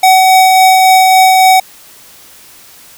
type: tone with tremolo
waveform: square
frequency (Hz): 753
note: F#5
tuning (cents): +30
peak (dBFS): -3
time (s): 0.03-1.6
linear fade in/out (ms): 5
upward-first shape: triangle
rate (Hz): 3.6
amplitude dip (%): 25
effects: white hiss -38 dBFS RMS until 2.97 s